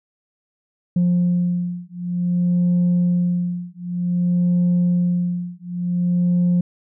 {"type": "beating tone pair", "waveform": "sine", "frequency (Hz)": [176.3, 176.84], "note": ["F3", "F3"], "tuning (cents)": [17, 22], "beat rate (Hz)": 0.54, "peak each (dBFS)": -18, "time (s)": [0.96, 6.61], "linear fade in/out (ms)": 5, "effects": ["tanh soft clip ceiling -12 dBFS"]}